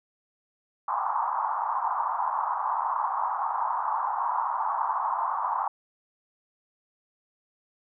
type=band-pass noise; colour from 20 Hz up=white; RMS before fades=-28 dBFS; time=0.88-5.68 s; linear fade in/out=5 ms; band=830 to 1100 Hz; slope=48 dB/octave; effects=none